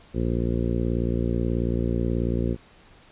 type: harmonic tone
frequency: 58.4 Hz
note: A#1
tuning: 4 cents sharp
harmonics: 1 / 2 / 3 / 4 / 5 / 6 / 7 / 8 / 9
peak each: -27 / -28 / -30 / -29 / -35 / -31 / -35 / -37 / -38 dBFS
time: 0.13-2.57 s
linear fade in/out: 50 ms
effects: pink hiss -53 dBFS RMS until 3.11 s + resampled to 8000 Hz